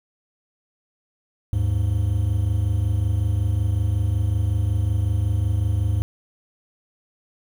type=tone pair together; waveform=triangle; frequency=77 / 102.4 Hz; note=D#2 / G#2; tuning=-17 / -24 cents; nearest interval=perfect fourth; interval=493 cents; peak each=-21 / -18 dBFS; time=1.53-6.02 s; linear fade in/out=0 ms; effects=8-bit